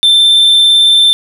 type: tone with vibrato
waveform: triangle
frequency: 3558 Hz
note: A7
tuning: 19 cents sharp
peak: -3 dBFS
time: 0.03-1.13 s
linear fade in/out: 0 ms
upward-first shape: triangle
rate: 18 Hz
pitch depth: 11 cents each way
effects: none